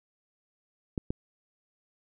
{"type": "clicks", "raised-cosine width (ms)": 3, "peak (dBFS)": -17, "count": 2, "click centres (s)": [0.978, 1.105], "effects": []}